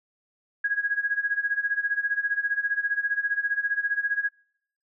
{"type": "tone with tremolo", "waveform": "sine", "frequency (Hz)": 1651, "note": "G#6", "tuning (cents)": -11, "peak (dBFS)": -20, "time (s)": [0.64, 4.29], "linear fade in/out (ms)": 5, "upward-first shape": "sine", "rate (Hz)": 15, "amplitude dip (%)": 85, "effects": ["noise-tail reverb RT60 0.7 s tail -26 dB re dry"]}